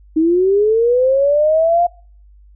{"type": "linear sweep", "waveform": "sine", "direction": "up", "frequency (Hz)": [310, 707], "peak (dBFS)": -10, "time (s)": [0.16, 1.87], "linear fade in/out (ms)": 10, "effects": ["noise-tail reverb RT60 0.5 s tail -26 dB re dry", "added 50 Hz sine -42 dBFS peak until 2.55 s"]}